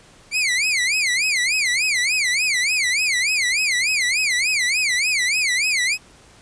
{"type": "tone with vibrato", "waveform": "sawtooth", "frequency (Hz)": 2231, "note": "C#7", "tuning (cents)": 11, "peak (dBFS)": -14, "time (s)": [0.31, 5.98], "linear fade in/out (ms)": 50, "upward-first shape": "sine", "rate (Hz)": 3.4, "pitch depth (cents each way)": 240, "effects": ["pink hiss -49 dBFS RMS until 6.41 s", "resampled to 22050 Hz"]}